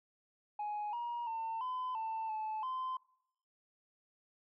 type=tone with pitch steps; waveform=sine; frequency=836 / 950 / 901 / 1015 / 890 / 868 / 1032 Hz; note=G#5 / A#5 / A5 / B5 / A5 / A5 / C6; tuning=+11 / +33 / +41 / +47 / +20 / -24 / -24 cents; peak=-34 dBFS; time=0.59-2.97 s; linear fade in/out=5 ms; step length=340 ms; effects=noise-tail reverb RT60 0.7 s tail -21 dB re dry + tanh soft clip ceiling -34 dBFS